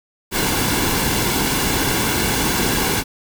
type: noise with comb filter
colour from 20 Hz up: pink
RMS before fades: -19 dBFS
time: 0.31-3.04 s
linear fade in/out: 50 ms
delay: 1.6 ms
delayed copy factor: -0.5
effects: none